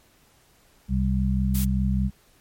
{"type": "harmonic tone", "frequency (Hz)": 65, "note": "C2", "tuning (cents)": -11, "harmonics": [1, 2, 3], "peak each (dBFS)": [-23, -27, -24], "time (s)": [0.88, 2.11], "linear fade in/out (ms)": 50}
{"type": "noise", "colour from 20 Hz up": "blue", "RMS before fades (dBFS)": -31, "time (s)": [1.54, 1.65], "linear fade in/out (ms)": 10}
{"effects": ["pink hiss -59 dBFS RMS until 2.4 s", "MP3 64 kbps"]}